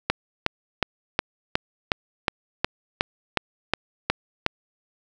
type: click train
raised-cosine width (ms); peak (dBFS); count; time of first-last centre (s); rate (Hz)
0.3; -3; 13; 0.1-4.464; 2.75
effects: none